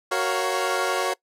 20% pulse chord, Gb major seventh, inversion none, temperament equal with one note detuned, 373.4 / 466.2 / 554.4 / 698.5 Hz, Gb4 / Bb4 / Db5 / F5, +16 / 0 / 0 / 0 cents, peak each -22 / -24 / -22 / -25 dBFS, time 0.11-1.14 s, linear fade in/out 10 ms, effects noise-tail reverb RT60 0.1 s tail -22 dB re dry + low-pass 12000 Hz 12 dB/octave

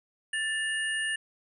sine tone cluster, 1764 / 2849 / 9100 Hz, A6 / F7 / C#9, +4 / +34 / +44 cents, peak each -29 / -34 / -38 dBFS, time 0.33-1.16 s, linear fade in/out 5 ms, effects none

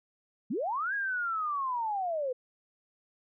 sine linear two-way sweep, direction up then down, 174.61 to 1661.2 to 489.1 Hz, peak -29 dBFS, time 0.5-2.33 s, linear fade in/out 10 ms, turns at 0.94 s, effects none

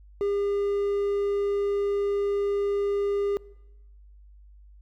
triangle tone, 403.6 Hz, G#4, 49 cents flat, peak -21 dBFS, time 0.21-3.37 s, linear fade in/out 0 ms, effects noise-tail reverb RT60 1.0 s tail -22 dB re dry + added 50 Hz sine -48 dBFS peak until 4.81 s

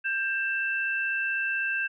sine tone pair together, 1584 / 2664 Hz, G6 / E7, +18 / +18 cents, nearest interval major sixth, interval 900 cents, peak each -27 / -30 dBFS, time 0.04-1.88 s, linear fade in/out 20 ms, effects none

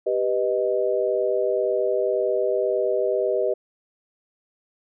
sine chord, G augmented, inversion none, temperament equal, 392 / 493.9 / 622.3 Hz, G4 / B4 / D#5, 0 / 0 / 0 cents, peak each -24 dBFS, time 0.06-3.54 s, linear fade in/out 10 ms, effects none

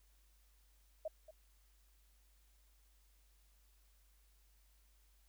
sine tone with echo, 629 Hz, D#5, 19 cents sharp, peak -38 dBFS, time 1.05-1.08 s, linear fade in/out 5 ms, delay 230 ms, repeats 1, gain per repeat -14 dB, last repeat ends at 1.31 s, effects added 50 Hz sine -67 dBFS peak until 5.28 s + white hiss -75 dBFS RMS until 5.28 s

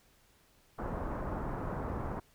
pink low-pass noise, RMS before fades -37 dBFS, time 0.78-2.2 s, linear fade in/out 10 ms, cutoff 1300 Hz, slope 24 dB/octave, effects pink hiss -66 dBFS RMS until 2.34 s

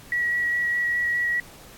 sine tone with vibrato, 1923 Hz, B6, 47 cents flat, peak -21 dBFS, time 0.12-1.4 s, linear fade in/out 2 ms, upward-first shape square, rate 4.9 Hz, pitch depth 9 cents each way, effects pink hiss -47 dBFS RMS until 1.77 s + AAC 64 kbps

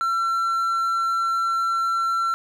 triangle tone, 1352 Hz, E6, 43 cents sharp, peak -18 dBFS, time 0.01-2.34 s, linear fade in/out 0 ms, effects none

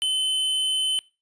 square tone, 3049 Hz, G7, 49 cents flat, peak -22 dBFS, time 0.02-0.99 s, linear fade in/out 0 ms, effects noise-tail reverb RT60 0.3 s tail -23 dB re dry + resampled to 22050 Hz

